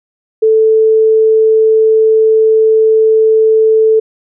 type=tone; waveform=sine; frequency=440 Hz; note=A4; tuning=in tune; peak=-5 dBFS; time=0.42-4 s; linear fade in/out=10 ms; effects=none